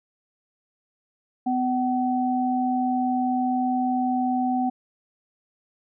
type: tone pair together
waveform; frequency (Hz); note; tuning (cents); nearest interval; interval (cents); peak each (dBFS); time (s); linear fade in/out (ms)
sine; 252 / 756.9; B3 / F#5; +35 / +39; octave + perfect fifth; 1904; -23 / -24; 1.46-4.7; 10
effects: none